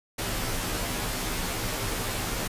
pink noise with comb filter, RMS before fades -30 dBFS, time 0.18-2.48 s, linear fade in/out 10 ms, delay 14 ms, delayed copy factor -1, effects resampled to 32000 Hz

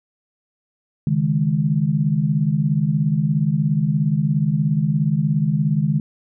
sine chord, C# suspended second, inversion none, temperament equal, 138.59 / 155.56 / 207.7 Hz, C#3 / D#3 / G#3, 0 / 0 / 0 cents, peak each -22 / -18 / -22 dBFS, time 1.07-6 s, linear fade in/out 2 ms, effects none

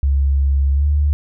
sine tone with pitch glide, 69.1 to 73.12 Hz, C#2 to D2, -5 to -7 cents, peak -12 dBFS, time 0.03-1.13 s, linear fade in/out 0 ms, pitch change +98 cents, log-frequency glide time 0.74-0.86 s, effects none

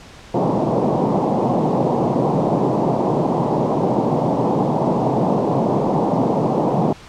pink band-pass noise, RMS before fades -18 dBFS, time 0.34-6.93 s, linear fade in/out 5 ms, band 130 to 970 Hz, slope 48 dB/octave, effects pink hiss -41 dBFS RMS until 7.08 s + low-pass 6000 Hz 12 dB/octave

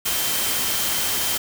sine tone in noise, 3136 Hz, G7, in tune, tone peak -32 dBFS, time 0.05-1.38 s, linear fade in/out 10 ms, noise white, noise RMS -23 dBFS, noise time 0.05-1.38 s, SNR -12 dB, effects none

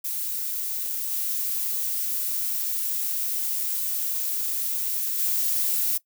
violet noise with level steps, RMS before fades -29 / -27 / -24 dBFS, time 0.04-5.98 s, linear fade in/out 10 ms, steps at 1.1 / 5.18 s, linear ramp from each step 20 ms, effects noise-tail reverb RT60 0.1 s tail -19 dB re dry

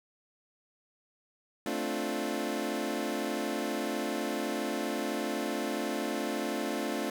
25% pulse chord, D minor seventh, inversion second, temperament equal, 220 / 261.6 / 293.7 / 349.2 Hz, A3 / C4 / D4 / F4, 0 / 0 / 0 / 0 cents, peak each -33 / -34 / -32 / -33 dBFS, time 1.66-7.1 s, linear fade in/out 2 ms, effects none

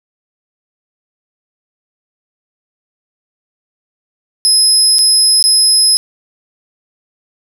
30% pulse tone with dropouts, 5100 Hz, D#8, 42 cents sharp, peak -3 dBFS, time 4.45-5.97 s, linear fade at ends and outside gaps 0 ms, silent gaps 4.985-4.99 / 5.426-5.44 s, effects none

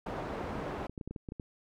white low-pass noise, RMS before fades -38 dBFS, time 0.06-0.87 s, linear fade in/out 5 ms, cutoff 770 Hz, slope 12 dB/octave
clicks, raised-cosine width 3 ms, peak -27 dBFS, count 9, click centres 0.896 / 0.978 / 1.012 / 1.076 / 1.11 / 1.162 / 1.288 / 1.321 / 1.398 s
effects none

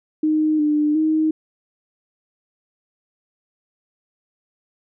sine tone with pitch steps, 309.2 / 299.4 / 313.3 Hz, D#4 / D4 / D#4, -11 / +33 / +12 cents, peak -15 dBFS, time 0.23-1.31 s, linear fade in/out 5 ms, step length 360 ms, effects none

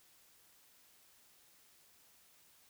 silence, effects white hiss -66 dBFS RMS until 2.69 s

